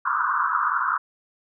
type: band-pass noise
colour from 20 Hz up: pink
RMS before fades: -23 dBFS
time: 0.05-0.98 s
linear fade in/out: 10 ms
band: 1000 to 1500 Hz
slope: 96 dB/octave
effects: none